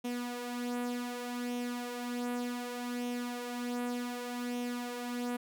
sawtooth tone with flanger, 243.7 Hz, B3, 23 cents flat, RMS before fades -37 dBFS, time 0.04-5.37 s, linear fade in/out 10 ms, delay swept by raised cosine 0.32 to 4.02 ms, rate 0.66 Hz, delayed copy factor +0.55, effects none

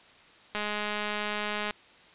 click train, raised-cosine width 0.3 ms, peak -16 dBFS, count 243, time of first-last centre 0.55-1.708 s, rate 209 Hz, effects white hiss -55 dBFS RMS until 2.14 s + resampled to 8000 Hz

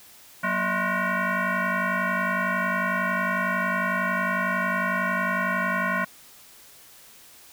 sine tone with frequency modulation, 185 Hz, F#3, in tune, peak -22 dBFS, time 0.43-6.05 s, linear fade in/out 10 ms, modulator 421 Hz, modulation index 4.4, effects white hiss -50 dBFS RMS until 7.52 s

